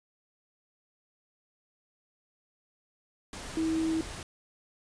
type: tone in noise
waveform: sine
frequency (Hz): 322.1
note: E4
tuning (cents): -40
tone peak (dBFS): -26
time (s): 3.57-4.01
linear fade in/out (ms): 2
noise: pink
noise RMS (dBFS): -41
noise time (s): 3.33-4.23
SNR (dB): +12
effects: resampled to 22050 Hz